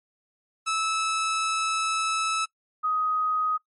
sawtooth / sine tone pair in turn, 1306 / 1253.7 Hz, E6 / D#6, -17 / +13 cents, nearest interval minor second, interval 70 cents, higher first, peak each -20 / -22 dBFS, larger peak first, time 0.66-2.46 / 2.83-3.58 s, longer first, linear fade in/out 20 ms, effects noise-tail reverb RT60 0.1 s tail -21 dB re dry + MP3 48 kbps

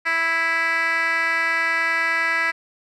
10% pulse tone with band-pass filter, 329.6 Hz, E4, in tune, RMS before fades -21 dBFS, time 0.05-2.52 s, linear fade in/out 20 ms, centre 2000 Hz, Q 3.1, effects none

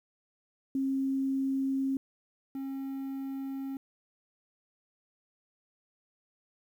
sine / triangle tone pair in turn, 269.1 / 270.4 Hz, C4 / C#4, +49 / -43 cents, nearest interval unison, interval 8 cents, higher second, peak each -27 / -32 dBFS, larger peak first, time 0.75-1.97 / 2.55-3.77 s, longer neither, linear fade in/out 2 ms, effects 10-bit

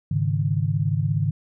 sine chord, Ab suspended fourth, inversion none, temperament equal, 103.83 / 138.59 / 155.56 Hz, Ab2 / Db3 / Eb3, 0 / 0 / 0 cents, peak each -24 dBFS, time 0.11-1.31 s, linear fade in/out 5 ms, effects none

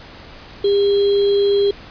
sine tone with sample-and-hold, 402 Hz, G4, 44 cents sharp, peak -12 dBFS, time 0.64-1.71 s, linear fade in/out 5 ms, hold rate 3675 Hz, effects pink hiss -39 dBFS RMS until 1.9 s + resampled to 11025 Hz

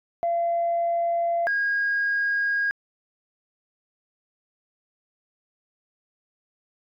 sine tone pair in turn, 683 / 1633.9 Hz, F5 / G#6, -39 / -29 cents, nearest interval octave + minor third, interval 1510 cents, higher second, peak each -20 dBFS, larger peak neither, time 0.23-1.47 / 1.47-2.71 s, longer neither, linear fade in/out 0 ms, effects tanh soft clip ceiling -17 dBFS

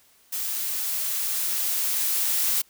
blue noise with level ramp, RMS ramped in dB -29 to -23 dBFS, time 0.32-2.62 s, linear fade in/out 10 ms, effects white hiss -59 dBFS RMS until 2.69 s

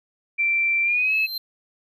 sine tone with pitch glide, 2349 to 2591 Hz, D7 to E7, 0 to -30 cents, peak -18 dBFS, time 0.38-1.27 s, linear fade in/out 20 ms, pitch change +170 cents, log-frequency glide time 0.83-1.14 s
square tone with exponential growth, 4130 Hz, C8, 23 cents flat, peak -25 dBFS, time 0.87-1.38 s, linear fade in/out 5 ms, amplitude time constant 110 ms
effects none

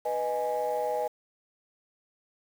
sine chord, G# minor, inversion first, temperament equal with one note detuned, 493.9 / 620.5 / 830.6 Hz, B4 / D#5 / G#5, 0 / -5 / 0 cents, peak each -30 dBFS, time 0.05-1.08 s, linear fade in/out 10 ms, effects tanh soft clip ceiling -21 dBFS + 8-bit

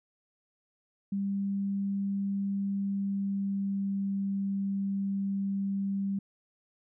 sine tone with pitch glide, 198 to 196.86 Hz, G3 to G3, +18 to +8 cents, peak -28 dBFS, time 1.12-6.19 s, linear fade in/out 5 ms, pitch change -10 cents, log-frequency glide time 2.78-4.13 s, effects none

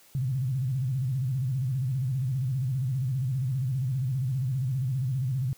sine tone with vibrato, 130 Hz, C3, 11 cents flat, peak -25 dBFS, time 0.15-5.53 s, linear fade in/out 0 ms, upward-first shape square, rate 15 Hz, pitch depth 110 cents each way, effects white hiss -57 dBFS RMS until 5.57 s

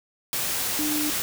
sine tone in noise, 300.4 Hz, D4, 39 cents sharp, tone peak -26 dBFS, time 0.79-1.1 s, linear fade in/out 0 ms, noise white, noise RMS -27 dBFS, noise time 0.33-1.22 s, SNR -2 dB, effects none

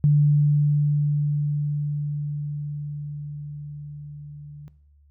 sine tone with level ramp, 146.83 Hz, D3, in tune, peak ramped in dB -13 to -38 dBFS, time 0.04-4.68 s, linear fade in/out 0 ms, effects noise-tail reverb RT60 0.7 s tail -18 dB re dry + added 72 Hz sine -53 dBFS peak until 5.1 s

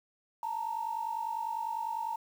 sine tone pair together, 880 / 930 Hz, A5 / A#5, 0 / -4 cents, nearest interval minor second, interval 96 cents, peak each -35 / -34 dBFS, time 0.43-2.16 s, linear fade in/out 2 ms, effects tanh soft clip ceiling -24 dBFS + 9-bit

